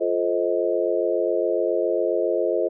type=chord; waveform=sine; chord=F dominant seventh; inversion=none; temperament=just; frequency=349.2 / 436.5 / 523.8 / 628.6 Hz; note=F4 / A4 / C5 / Eb5; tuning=0 / -14 / +2 / +18 cents; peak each=-25 dBFS; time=0-2.69 s; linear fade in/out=20 ms; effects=none